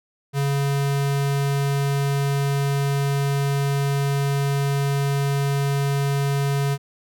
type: tone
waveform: square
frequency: 140 Hz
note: C#3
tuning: 18 cents sharp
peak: -20 dBFS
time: 0.33-6.78 s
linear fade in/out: 50 ms
effects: none